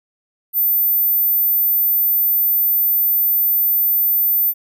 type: tone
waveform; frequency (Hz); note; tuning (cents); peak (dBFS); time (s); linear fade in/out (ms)
sine; 14080; A9; 0; -13; 0.53-4.54; 50
effects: none